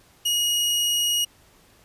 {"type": "tone", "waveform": "sawtooth", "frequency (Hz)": 2886, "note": "F#7", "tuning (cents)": -44, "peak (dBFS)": -17, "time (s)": [0.25, 1.25], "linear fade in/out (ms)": 10, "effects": ["pink hiss -56 dBFS RMS until 1.84 s", "resampled to 32000 Hz"]}